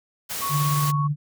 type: noise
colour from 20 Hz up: white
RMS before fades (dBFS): -30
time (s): 0.29-0.92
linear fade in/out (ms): 20
type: tone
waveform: sine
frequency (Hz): 1110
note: C#6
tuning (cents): +2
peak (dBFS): -25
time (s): 0.41-1.08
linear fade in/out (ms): 20
type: tone with tremolo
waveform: sine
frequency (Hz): 146.83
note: D3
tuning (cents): 0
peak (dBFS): -19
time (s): 0.49-1.16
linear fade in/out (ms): 50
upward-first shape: sine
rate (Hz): 18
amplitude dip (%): 30
effects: none